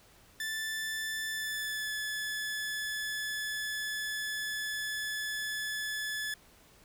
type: tone with pitch glide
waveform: sawtooth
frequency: 1760 to 1721.8 Hz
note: A6 to A6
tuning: 0 to -38 cents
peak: -30 dBFS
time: 0.4-6.34 s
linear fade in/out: 2 ms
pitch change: -38 cents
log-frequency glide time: 1.31-1.93 s
effects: pink hiss -60 dBFS RMS until 6.84 s